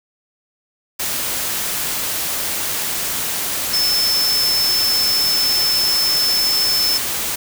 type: tone in noise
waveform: sine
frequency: 5274 Hz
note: E8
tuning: in tune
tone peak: -15 dBFS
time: 3.73-6.98 s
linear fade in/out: 10 ms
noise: white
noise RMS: -22 dBFS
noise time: 0.99-7.36 s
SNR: +4 dB
effects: none